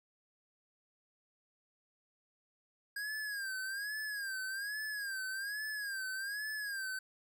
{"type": "tone with vibrato", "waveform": "square", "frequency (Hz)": 1625, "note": "G#6", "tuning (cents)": -38, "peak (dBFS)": -38, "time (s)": [2.96, 6.99], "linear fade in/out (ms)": 5, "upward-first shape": "sine", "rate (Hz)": 1.2, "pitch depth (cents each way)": 110, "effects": []}